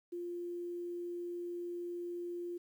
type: tone with quantisation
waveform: sine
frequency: 349.2 Hz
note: F4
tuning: in tune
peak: -38 dBFS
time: 0.12-2.58 s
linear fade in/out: 10 ms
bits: 11
effects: none